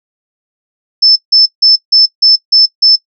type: tone bursts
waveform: sine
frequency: 5274 Hz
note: E8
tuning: in tune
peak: -3 dBFS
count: 7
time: 1.02-2.96 s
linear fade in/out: 10 ms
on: 140 ms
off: 160 ms
effects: noise-tail reverb RT60 0.1 s tail -18 dB re dry